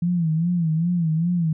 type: tone with vibrato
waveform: sine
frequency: 167.1 Hz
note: E3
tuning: 24 cents sharp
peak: -18 dBFS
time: 0.02-1.53 s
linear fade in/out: 5 ms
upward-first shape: sine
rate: 2.5 Hz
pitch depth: 110 cents each way
effects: none